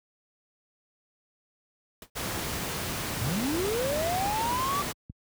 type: noise with exponential decay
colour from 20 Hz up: pink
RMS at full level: -38 dBFS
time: 2.02-2.1 s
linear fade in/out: 2 ms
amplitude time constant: 17 ms
type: noise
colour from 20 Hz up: pink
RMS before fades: -32 dBFS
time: 2.15-4.93 s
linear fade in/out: 20 ms
type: linear sweep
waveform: triangle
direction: up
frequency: 98 to 1176 Hz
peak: -25 dBFS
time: 3.21-4.82 s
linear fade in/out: 5 ms
type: click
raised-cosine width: 5 ms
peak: -27 dBFS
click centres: 5.099 s
effects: high-pass 60 Hz 12 dB/octave